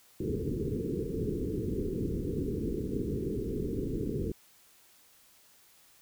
white low-pass noise, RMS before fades -33 dBFS, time 0.2-4.32 s, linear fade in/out 5 ms, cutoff 460 Hz, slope 96 dB/octave, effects white hiss -61 dBFS RMS until 6.01 s

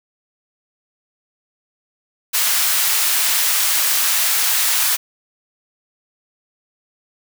white high-pass noise, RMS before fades -17 dBFS, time 2.33-4.97 s, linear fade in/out 20 ms, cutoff 1000 Hz, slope 12 dB/octave, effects none

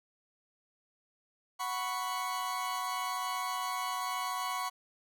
40% pulse chord, F# suspended fourth, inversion none, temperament equal, 740 / 987.8 / 1108.7 Hz, F#5 / B5 / C#6, 0 / 0 / 0 cents, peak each -39 / -37 / -35 dBFS, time 1.59-4.7 s, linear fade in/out 20 ms, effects none

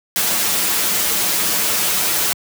white noise with comb filter, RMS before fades -18 dBFS, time 0.16-2.33 s, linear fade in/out 0 ms, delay 7.6 ms, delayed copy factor -0.75, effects high-pass 100 Hz 12 dB/octave

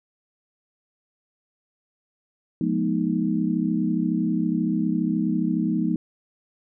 sine tone cluster, 175.6 / 210.1 / 242.5 / 312.1 Hz, F3 / G#3 / B3 / D#4, +10 / +20 / -31 / +5 cents, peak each -26 dBFS, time 2.61-5.96 s, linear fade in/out 2 ms, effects none

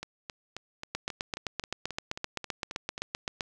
two click trains, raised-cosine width 0.2 ms, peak -20 / -14 dBFS, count 12 / 20, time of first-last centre 0.03-2.979 / 0.95-3.408 s, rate 3.73 / 7.73 Hz, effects none

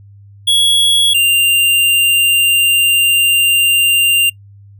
square tone pair in turn, 3344 / 2787 Hz, G#7 / F7, +11 / -4 cents, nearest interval minor third, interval 315 cents, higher first, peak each -9 dBFS, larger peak neither, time 0.47-1.14 / 1.14-4.3 s, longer second, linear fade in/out 10 ms, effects noise-tail reverb RT60 0.1 s tail -25 dB re dry + added 100 Hz sine -37 dBFS peak until 4.79 s

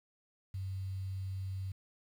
sine tone with quantisation, 95.4 Hz, G2, 47 cents flat, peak -36 dBFS, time 0.54-1.72 s, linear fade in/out 5 ms, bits 10, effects none

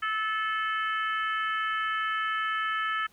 harmonic tone, 435.2 Hz, A4, 19 cents flat, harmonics 3 / 4 / 5 / 6 / 7, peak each -29 / -31 / -39 / -44 / -39 dBFS, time 0.02-3.07 s, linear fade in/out 10 ms, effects pink hiss -62 dBFS RMS until 3.12 s

